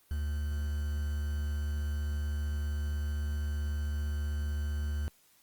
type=tone with quantisation; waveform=triangle; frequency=73.7 Hz; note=D2; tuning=7 cents sharp; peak=-28 dBFS; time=0.11-5.08 s; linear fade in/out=0 ms; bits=8; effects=white hiss -65 dBFS RMS until 5.42 s + Opus 32 kbps